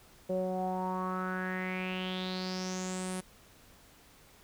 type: tone with low-pass filter sweep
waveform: sawtooth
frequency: 185 Hz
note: F#3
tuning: in tune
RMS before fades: -35 dBFS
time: 0.29-3.21 s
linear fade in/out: 10 ms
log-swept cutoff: 520 to 10000 Hz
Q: 6.2
effects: pink hiss -59 dBFS RMS until 4.43 s